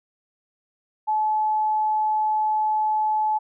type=tone; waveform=sine; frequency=860 Hz; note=A5; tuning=40 cents flat; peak=-19 dBFS; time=1.07-3.39 s; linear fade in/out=20 ms; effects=none